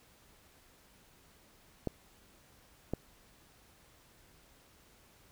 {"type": "clicks", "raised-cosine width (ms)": 2, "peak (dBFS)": -19, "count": 2, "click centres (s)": [1.873, 2.936], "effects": ["pink hiss -63 dBFS RMS until 5.31 s"]}